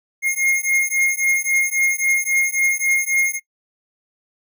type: beating tone pair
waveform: square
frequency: 2139 / 2142.7 Hz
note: C7 / C7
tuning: +38 / +41 cents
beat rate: 3.7 Hz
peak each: -20 / -20 dBFS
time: 0.22-3.4 s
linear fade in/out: 50 ms
effects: noise-tail reverb RT60 0.1 s tail -21 dB re dry